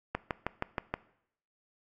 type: click train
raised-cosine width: 0.5 ms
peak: -15 dBFS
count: 6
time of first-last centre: 0.15-0.94 s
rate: 6.33 Hz
effects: noise-tail reverb RT60 0.7 s tail -19 dB re dry + AAC 64 kbps